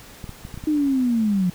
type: clicks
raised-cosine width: 5 ms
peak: -22 dBFS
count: 6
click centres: 0.242 / 0.293 / 0.451 / 0.542 / 0.576 / 0.639 s
type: linear sweep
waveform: sine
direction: down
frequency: 310.7 to 174.7 Hz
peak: -17 dBFS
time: 0.67-1.5 s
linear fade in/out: 5 ms
effects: pink hiss -44 dBFS RMS until 1.54 s